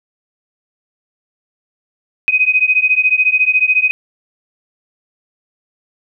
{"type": "beating tone pair", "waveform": "sine", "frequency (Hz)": [2504, 2518], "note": ["D#7", "D#7"], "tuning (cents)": [10, 20], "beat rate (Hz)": 14, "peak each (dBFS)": -13, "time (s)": [2.28, 3.91], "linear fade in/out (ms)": 0, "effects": []}